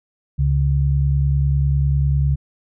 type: tone pair together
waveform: sine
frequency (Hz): 70 / 140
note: C#2 / C#3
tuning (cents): +18 / +18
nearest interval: octave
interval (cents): 1200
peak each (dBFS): -17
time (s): 0.38-2.36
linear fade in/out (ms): 20
effects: none